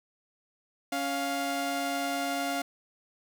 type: tone pair together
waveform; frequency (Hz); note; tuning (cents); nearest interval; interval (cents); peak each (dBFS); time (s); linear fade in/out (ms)
sawtooth; 278.1 / 700.8; C#4 / F5; +6 / +6; octave + major third; 1600; -29 / -27; 0.92-2.62; 5
effects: none